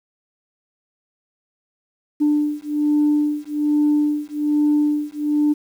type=beating tone pair; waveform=sine; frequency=296.4 / 297.6 Hz; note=D4 / D4; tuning=+16 / +23 cents; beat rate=1.2 Hz; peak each=-18 dBFS; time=2.2-5.54 s; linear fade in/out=20 ms; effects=tanh soft clip ceiling -10 dBFS + 8-bit